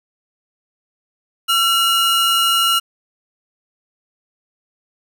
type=tone pair together; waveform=45% pulse; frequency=1356 / 2873 Hz; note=E6 / F7; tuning=+49 / +48 cents; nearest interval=octave + minor second; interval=1299 cents; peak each=-17 / -15 dBFS; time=1.48-2.8 s; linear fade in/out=20 ms; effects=none